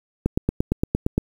click train, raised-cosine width 3 ms, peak -6 dBFS, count 9, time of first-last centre 0.26-1.18 s, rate 8.7 Hz, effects 7-bit

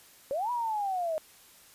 sine linear two-way sweep, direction up then down, 518 to 987.8 to 614 Hz, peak -28 dBFS, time 0.31-1.18 s, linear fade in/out 0 ms, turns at 0.51 s, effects white hiss -56 dBFS RMS until 1.74 s + resampled to 32000 Hz

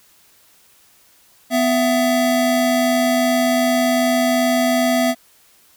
square tone pair together, 250.2 / 668 Hz, B3 / E5, +23 / +23 cents, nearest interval octave + perfect fourth, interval 1700 cents, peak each -18 dBFS, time 1.5-5.15 s, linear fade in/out 50 ms, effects white hiss -53 dBFS RMS until 5.76 s

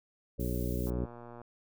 harmonic tone, 60.9 Hz, B1, 24 cents flat, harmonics 1 / 2 / 3 / 4 / 5 / 6 / 7 / 9, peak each -34 / -37 / -39 / -40 / -41 / -42 / -42 / -44 dBFS, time 0.38-1.06 s, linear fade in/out 20 ms
violet noise, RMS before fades -47 dBFS, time 0.4-0.9 s, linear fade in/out 0 ms
click train, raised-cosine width 1 ms, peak -34 dBFS, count 66, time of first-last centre 0.87-1.416 s, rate 119 Hz
effects none

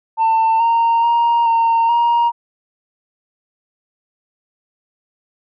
sine tone with pitch steps, 896 / 924 / 937 / 918 / 942 Hz, A5 / A#5 / A#5 / A#5 / A#5, +31 / -16 / +9 / -27 / +18 cents, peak -9 dBFS, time 0.17-2.32 s, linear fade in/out 50 ms, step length 430 ms, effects tanh soft clip ceiling -10 dBFS

